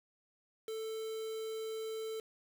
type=tone with quantisation; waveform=triangle; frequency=442 Hz; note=A4; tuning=8 cents sharp; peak=-36 dBFS; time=0.68-2.2 s; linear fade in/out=2 ms; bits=8; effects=none